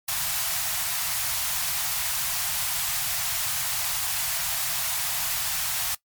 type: band-stop noise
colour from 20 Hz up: white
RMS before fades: -27 dBFS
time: 0.08-5.95 s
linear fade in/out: 5 ms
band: 170 to 630 Hz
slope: 96 dB/octave
effects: noise-tail reverb RT60 0.1 s tail -20 dB re dry + MP3 96 kbps